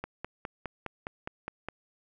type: click train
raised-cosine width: 0.5 ms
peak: -20 dBFS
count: 9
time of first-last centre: 0.04-1.686 s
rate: 4.86 Hz
effects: none